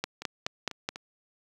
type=two click trains; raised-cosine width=0.2 ms; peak=-21 / -12 dBFS; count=4 / 5; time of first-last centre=0.22-0.959 / 0.04-0.889 s; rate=4.06 / 4.71 Hz; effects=high-pass 100 Hz 12 dB/octave + 9-bit